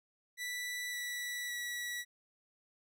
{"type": "tone with pitch steps", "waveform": "sawtooth", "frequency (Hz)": [1970, 1955.3, 1940.6], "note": ["B6", "B6", "B6"], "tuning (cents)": [-5, -18, -31], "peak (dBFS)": -34, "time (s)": [0.37, 2.05], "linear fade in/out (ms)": 50, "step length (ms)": 560, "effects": []}